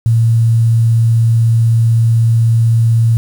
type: tone with quantisation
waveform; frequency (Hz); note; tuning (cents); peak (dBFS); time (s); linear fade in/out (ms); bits
sine; 114.5; A#2; -31; -7; 0.06-3.17; 0; 6
effects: none